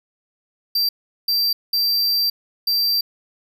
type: tone bursts at uneven times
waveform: square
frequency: 4699 Hz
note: D8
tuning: in tune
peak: -17 dBFS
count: 4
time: 0.75-0.89 / 1.28-1.53 / 1.73-2.3 / 2.67-3.01 s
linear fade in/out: 5 ms
effects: none

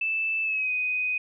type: tone with pitch glide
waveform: sine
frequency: 2637 to 2499 Hz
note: E7 to D#7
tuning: 0 to +7 cents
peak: -24 dBFS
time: 0.01-1.18 s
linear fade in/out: 5 ms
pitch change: -93 cents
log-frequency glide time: 0.43-0.71 s
effects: none

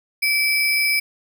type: tone with sample-and-hold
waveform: sine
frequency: 2313 Hz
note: D7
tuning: 27 cents flat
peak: -16 dBFS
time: 0.22-1 s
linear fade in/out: 10 ms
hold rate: 7350 Hz
effects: none

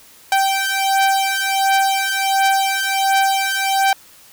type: beating tone pair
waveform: sawtooth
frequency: 778 / 779.4 Hz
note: G5 / G5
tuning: -13 / -10 cents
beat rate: 1.4 Hz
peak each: -14 dBFS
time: 0.32-3.93 s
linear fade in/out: 2 ms
effects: white hiss -46 dBFS RMS until 4.32 s

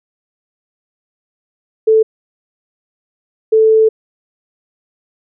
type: tone pair in turn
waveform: sine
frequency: 440 / 440 Hz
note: A4 / A4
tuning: 0 / 0 cents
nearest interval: unison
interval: 0 cents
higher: neither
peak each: -6 dBFS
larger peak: neither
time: 1.87-2.03 / 3.52-3.89 s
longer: second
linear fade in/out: 10 ms
effects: none

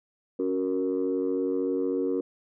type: chord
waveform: sine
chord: F# major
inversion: second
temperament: equal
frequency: 277.2 / 370 / 466.2 Hz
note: C#4 / F#4 / A#4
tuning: 0 / 0 / 0 cents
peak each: -28 dBFS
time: 0.39-2.21 s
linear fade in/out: 5 ms
effects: tanh soft clip ceiling -18 dBFS

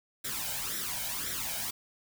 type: noise with flanger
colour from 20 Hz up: white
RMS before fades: -35 dBFS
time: 0.24-1.71 s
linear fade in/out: 10 ms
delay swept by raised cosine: 0.53 to 1.33 ms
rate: 1.9 Hz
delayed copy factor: +0.7
effects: none

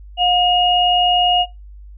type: tone pair together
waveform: sine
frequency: 716.2 / 2865 Hz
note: F5 / F7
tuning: +43 / +44 cents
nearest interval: 2 octaves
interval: 2401 cents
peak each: -15 dBFS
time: 0.17-1.46 s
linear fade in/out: 50 ms
effects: noise-tail reverb RT60 0.2 s tail -17 dB re dry + added 50 Hz sine -35 dBFS peak until 1.97 s

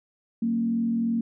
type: tone with frequency modulation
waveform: sine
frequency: 230 Hz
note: A#3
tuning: 23 cents flat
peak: -22 dBFS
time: 0.42-1.21 s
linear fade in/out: 5 ms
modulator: 43.2 Hz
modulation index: 0.45
effects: none

